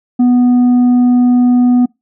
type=tone with tanh clipping; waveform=sine; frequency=246.5 Hz; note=B3; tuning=3 cents flat; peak=-7 dBFS; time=0.19-1.86 s; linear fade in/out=10 ms; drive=4 dB; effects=noise-tail reverb RT60 0.2 s tail -25 dB re dry